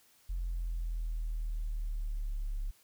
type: exponential sweep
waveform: sine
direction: down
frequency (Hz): 43.65 to 34.65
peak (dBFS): -31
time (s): 0.29-2.71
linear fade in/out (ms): 10
effects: tanh soft clip ceiling -29 dBFS + white hiss -65 dBFS RMS until 2.83 s